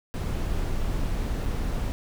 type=noise with dropouts; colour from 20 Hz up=brown; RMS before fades=-27 dBFS; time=0.14-1.92 s; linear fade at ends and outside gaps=0 ms; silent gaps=1.455-1.46 s; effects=none